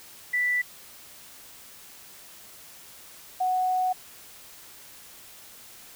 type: tone pair in turn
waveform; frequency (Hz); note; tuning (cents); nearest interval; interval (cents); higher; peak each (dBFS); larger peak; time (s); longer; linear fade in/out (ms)
sine; 1974 / 739.4; B6 / F#5; -1 / -1; octave + perfect fourth; 1700; first; -22; neither; 0.33-0.62 / 3.4-3.93; second; 10
effects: white hiss -48 dBFS RMS until 5.95 s